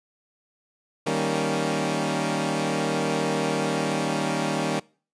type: chord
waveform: 15% pulse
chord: Eb dominant seventh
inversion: none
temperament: equal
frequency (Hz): 155.56 / 196 / 233.1 / 277.2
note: Eb3 / G3 / Bb3 / Db4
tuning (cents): 0 / 0 / 0 / 0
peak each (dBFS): -22 / -23 / -23 / -23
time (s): 1.06-4.8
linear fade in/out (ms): 10
effects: noise-tail reverb RT60 0.4 s tail -24 dB re dry + resampled to 22050 Hz